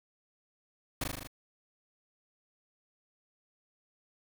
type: noise with echo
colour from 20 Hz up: pink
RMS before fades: -33 dBFS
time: 1.01-1.04 s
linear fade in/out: 5 ms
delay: 39 ms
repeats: 6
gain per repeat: -2 dB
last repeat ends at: 1.274 s
effects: none